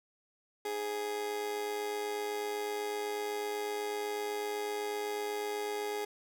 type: tone with amplitude modulation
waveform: 30% pulse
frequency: 415.3 Hz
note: G#4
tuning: in tune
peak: -29 dBFS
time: 0.65-6.05 s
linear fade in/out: 5 ms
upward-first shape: sine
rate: 108 Hz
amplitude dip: 50%
effects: none